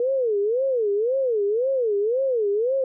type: tone with vibrato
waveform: sine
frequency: 466.2 Hz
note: A#4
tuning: in tune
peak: -19 dBFS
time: 0-2.84 s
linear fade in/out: 2 ms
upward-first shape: sine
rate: 1.9 Hz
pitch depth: 260 cents each way
effects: none